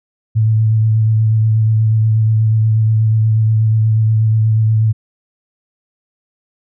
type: tone with vibrato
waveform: sine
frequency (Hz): 110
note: A2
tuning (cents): 0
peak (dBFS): -9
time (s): 0.35-4.93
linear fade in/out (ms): 20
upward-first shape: sine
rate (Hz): 8.3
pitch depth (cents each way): 20
effects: none